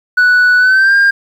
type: tone with pitch glide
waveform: sine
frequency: 1480 to 1604.7 Hz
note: F#6 to G6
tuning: 0 to +40 cents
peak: -3 dBFS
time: 0.17-1.11 s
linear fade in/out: 10 ms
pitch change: +140 cents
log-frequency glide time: 0.58-0.95 s
effects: tanh soft clip ceiling -5 dBFS + 7-bit